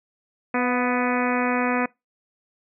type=harmonic tone with a mistuned harmonic; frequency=248.3 Hz; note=B3; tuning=9 cents sharp; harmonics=1 / 2 / 3 / 4 / 5 / 6 / 7 / 8 / 9 / 10; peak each=-24 / -27 / -29 / -30 / -31 / -32 / -32 / -33 / -34 / -34 dBFS; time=0.54-1.86 s; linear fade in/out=5 ms; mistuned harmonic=3; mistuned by=-35 cents; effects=noise-tail reverb RT60 0.2 s tail -23 dB re dry